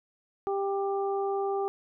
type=harmonic tone; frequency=394.9 Hz; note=G4; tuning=13 cents sharp; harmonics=1 / 2 / 3; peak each=-28 / -32 / -39 dBFS; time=0.47-1.68 s; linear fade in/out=0 ms; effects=none